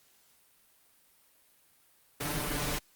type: noise with comb filter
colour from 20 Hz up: pink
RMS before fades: -33 dBFS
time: 2.2-2.79 s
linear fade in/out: 10 ms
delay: 6.8 ms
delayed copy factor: +0.9
effects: white hiss -65 dBFS RMS until 2.95 s + Opus 48 kbps